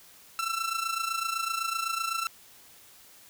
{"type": "tone with amplitude modulation", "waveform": "sawtooth", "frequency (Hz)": 1340, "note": "E6", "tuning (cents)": 28, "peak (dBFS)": -22, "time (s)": [0.39, 2.27], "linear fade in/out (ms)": 0, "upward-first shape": "sine", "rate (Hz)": 27.9, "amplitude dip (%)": 70, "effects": ["white hiss -54 dBFS RMS until 3.29 s"]}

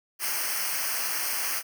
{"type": "noise with comb filter", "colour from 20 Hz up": "white", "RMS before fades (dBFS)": -29, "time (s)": [0.19, 1.63], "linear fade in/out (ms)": 50, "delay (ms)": 0.27, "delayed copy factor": -0.95, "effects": []}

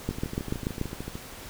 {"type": "two click trains", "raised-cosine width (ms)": 3, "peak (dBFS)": [-21, -14], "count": [15, 6], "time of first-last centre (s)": [[0.11, 1.155], [0.09, 0.814]], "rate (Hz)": [13.4, 6.91], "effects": ["pink hiss -43 dBFS RMS until 1.49 s"]}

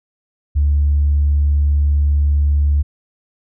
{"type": "tone", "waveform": "sine", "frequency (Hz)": 72.5, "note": "D2", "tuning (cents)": -22, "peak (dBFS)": -10, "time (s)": [0.55, 2.83], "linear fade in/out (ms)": 20, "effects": ["tanh soft clip ceiling -7 dBFS"]}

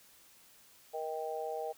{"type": "harmonic tone", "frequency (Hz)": 157.5, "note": "D#3", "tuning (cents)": 21, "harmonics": [3, 4, 5], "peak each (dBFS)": [-39, -40, -40], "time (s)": [0.93, 1.73], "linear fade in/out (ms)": 20, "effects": ["white hiss -61 dBFS RMS until 1.77 s"]}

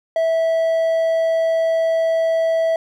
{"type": "tone", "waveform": "triangle", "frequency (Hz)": 654, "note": "E5", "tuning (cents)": -14, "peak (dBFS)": -13, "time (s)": [0.16, 2.76], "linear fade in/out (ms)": 2, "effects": []}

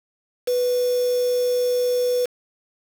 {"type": "tone with quantisation", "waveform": "sine", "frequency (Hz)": 493.9, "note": "B4", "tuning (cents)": 0, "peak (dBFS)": -18, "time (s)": [0.47, 2.26], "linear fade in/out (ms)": 10, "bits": 5, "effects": []}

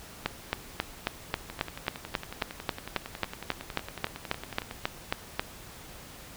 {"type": "two click trains", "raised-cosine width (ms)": 0.3, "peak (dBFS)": [-21, -10], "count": [36, 20], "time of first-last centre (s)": [[1.5, 4.711], [0.26, 5.395]], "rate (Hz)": [10.9, 3.7], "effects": ["pink hiss -47 dBFS RMS until 6.36 s"]}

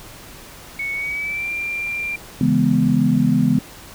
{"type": "tone with pitch glide", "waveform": "sine", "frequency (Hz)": [2217, 2376], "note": ["C#7", "D7"], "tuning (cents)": [0, 20], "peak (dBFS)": -22, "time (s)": [0.79, 2.16], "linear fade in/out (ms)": 5, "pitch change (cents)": 120, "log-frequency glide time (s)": [0.94, 1.51]}
{"type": "chord", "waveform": "sine", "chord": "C# minor seventh", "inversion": "none", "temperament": "equal", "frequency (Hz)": [138.59, 164.81, 207.7, 246.9], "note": ["C#3", "E3", "G#3", "B3"], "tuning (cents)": [0, 0, 0, 0], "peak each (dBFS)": [-21, -20, -19, -17], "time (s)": [2.41, 3.59], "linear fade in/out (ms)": 2}
{"effects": ["pink hiss -40 dBFS RMS until 3.94 s"]}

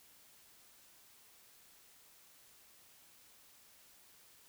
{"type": "silence", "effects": ["white hiss -63 dBFS RMS until 4.48 s"]}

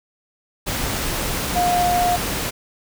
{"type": "tone in noise", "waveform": "sine", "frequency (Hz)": 710, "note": "F5", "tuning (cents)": 28, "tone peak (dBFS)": -16, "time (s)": [1.55, 2.17], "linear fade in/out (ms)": 20, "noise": "pink", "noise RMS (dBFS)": -24, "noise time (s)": [0.66, 2.51], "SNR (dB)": 5, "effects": []}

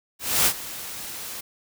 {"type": "noise with ADSR envelope", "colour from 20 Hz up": "white", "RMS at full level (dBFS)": -18, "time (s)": [0.19, 1.41], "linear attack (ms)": 270, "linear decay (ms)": 69, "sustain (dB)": -17, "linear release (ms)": 9, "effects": []}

